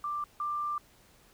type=tone pair in turn; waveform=sine; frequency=1181 / 1185.3 Hz; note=D6 / D6; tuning=+9 / +16 cents; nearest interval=unison; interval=7 cents; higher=second; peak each=-31 / -30 dBFS; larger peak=second; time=0.04-0.24 / 0.4-0.78 s; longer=second; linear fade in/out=2 ms; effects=pink hiss -61 dBFS RMS until 1.33 s